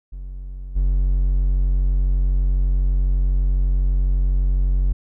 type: tone with level steps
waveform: triangle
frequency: 46 Hz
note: F#1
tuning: 9 cents flat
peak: -27 / -13 dBFS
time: 0.12-4.93 s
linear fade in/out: 10 ms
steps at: 0.75 s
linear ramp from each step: 20 ms
effects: none